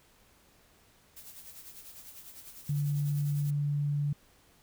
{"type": "noise with tremolo", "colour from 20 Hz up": "blue", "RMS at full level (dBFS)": -47, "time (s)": [1.16, 3.51], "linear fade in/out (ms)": 10, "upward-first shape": "sine", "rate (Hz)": 10, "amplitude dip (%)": 55}
{"type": "tone", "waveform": "sine", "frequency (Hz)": 145, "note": "D3", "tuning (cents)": -22, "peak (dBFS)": -27, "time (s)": [2.69, 4.13], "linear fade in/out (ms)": 5}
{"effects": ["pink hiss -63 dBFS RMS until 4.62 s"]}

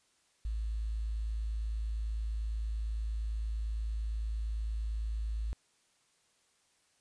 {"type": "tone with quantisation", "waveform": "sine", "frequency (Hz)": 54.4, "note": "A1", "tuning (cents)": -19, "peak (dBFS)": -32, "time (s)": [0.45, 5.53], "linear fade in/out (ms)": 0, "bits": 10, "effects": ["white hiss -71 dBFS RMS until 7 s", "resampled to 22050 Hz"]}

